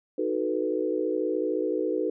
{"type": "chord", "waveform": "sine", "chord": "B dominant seventh", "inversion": "first", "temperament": "equal", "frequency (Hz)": [311.1, 370, 440, 493.9], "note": ["D#4", "F#4", "A4", "B4"], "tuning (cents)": [0, 0, 0, 0], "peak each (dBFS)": -30, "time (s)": [0.18, 2.1], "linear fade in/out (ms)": 5, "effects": []}